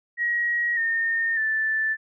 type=tone with pitch steps; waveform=sine; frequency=1899 / 1828 / 1759.6 Hz; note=A#6 / A#6 / A6; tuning=+32 / -34 / 0 cents; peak=-21 dBFS; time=0.17-1.97 s; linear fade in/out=50 ms; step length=600 ms; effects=none